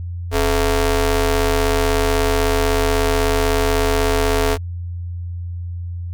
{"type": "ring-modulated tone", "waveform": "sawtooth", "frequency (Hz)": 233.1, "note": "A#3", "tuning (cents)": 0, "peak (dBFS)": -8, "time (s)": [0.31, 4.58], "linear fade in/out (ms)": 50, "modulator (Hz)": 195, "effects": ["added 87 Hz sine -24 dBFS peak until 6.13 s"]}